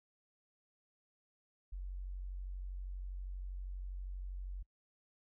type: tone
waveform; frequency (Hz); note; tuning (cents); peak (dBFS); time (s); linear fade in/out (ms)
sine; 46.25; F#1; 0; -40; 1.72-4.63; 10
effects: noise-tail reverb RT60 0.1 s tail -26 dB re dry